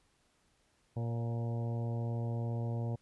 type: harmonic tone with a mistuned harmonic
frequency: 117.2 Hz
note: A#2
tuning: 10 cents sharp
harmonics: 1 / 2 / 3 / 4 / 5 / 6 / 7 / 8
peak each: -33 / -43 / -48 / -47 / -48 / -51 / -54 / -57 dBFS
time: 0.96-2.96 s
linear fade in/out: 10 ms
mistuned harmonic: 5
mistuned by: -29 cents
effects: pink hiss -72 dBFS RMS until 3.01 s + resampled to 24000 Hz